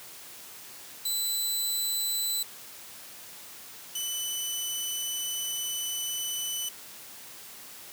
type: tone pair in turn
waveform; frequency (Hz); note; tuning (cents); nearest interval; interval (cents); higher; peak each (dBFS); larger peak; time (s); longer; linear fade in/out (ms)
15% pulse; 3997 / 2994; B7 / F#7; +20 / +20; perfect fourth; 500; first; -20 / -23; first; 1.05-2.43 / 3.95-6.69; second; 5
effects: white hiss -46 dBFS RMS until 7.92 s + high-pass 100 Hz 12 dB/octave